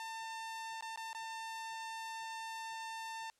sawtooth tone with dropouts, 898 Hz, A5, 35 cents sharp, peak -38 dBFS, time 0-3.3 s, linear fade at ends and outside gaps 1 ms, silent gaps 0.809-0.824 / 0.96-0.974 / 1.131-1.148 s, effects white hiss -75 dBFS RMS until 3.39 s + low-pass 9000 Hz 12 dB/octave

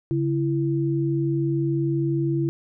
sine tone pair together, 140.6 / 333.5 Hz, C#3 / E4, +25 / +20 cents, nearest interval octave + minor third, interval 1495 cents, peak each -23 dBFS, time 0.11-2.49 s, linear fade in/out 0 ms, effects none

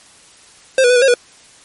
square tone with pitch steps, 527 / 487.2 / 498.4 / 485.2 / 540 / 486 Hz, C5 / B4 / B4 / B4 / C#5 / B4, +12 / -24 / +16 / -31 / -45 / -28 cents, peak -9 dBFS, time 0.78-1.14 s, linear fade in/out 2 ms, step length 60 ms, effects white hiss -45 dBFS RMS until 1.64 s + MP3 48 kbps

